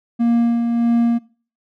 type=tone with tremolo; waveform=triangle; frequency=234.5 Hz; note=A#3; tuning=11 cents sharp; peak=-10 dBFS; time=0.19-1.19 s; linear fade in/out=20 ms; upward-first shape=sine; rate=1.6 Hz; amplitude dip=40%; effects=noise-tail reverb RT60 0.4 s tail -21 dB re dry